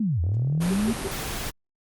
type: linear two-way sweep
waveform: sine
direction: down then up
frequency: 233.1 to 79.2 to 233.1 Hz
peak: -21 dBFS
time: 0-0.93 s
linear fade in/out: 5 ms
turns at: 0.21 s
type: click train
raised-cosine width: 2 ms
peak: -28 dBFS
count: 33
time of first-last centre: 0.24-1.069 s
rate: 38.6 Hz
type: noise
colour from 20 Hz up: pink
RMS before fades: -31 dBFS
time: 0.6-1.51 s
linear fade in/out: 20 ms
type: tone bursts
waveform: sine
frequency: 392 Hz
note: G4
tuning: in tune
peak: -27 dBFS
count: 3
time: 0.7-1.083 s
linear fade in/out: 10 ms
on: 41 ms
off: 130 ms
effects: Opus 32 kbps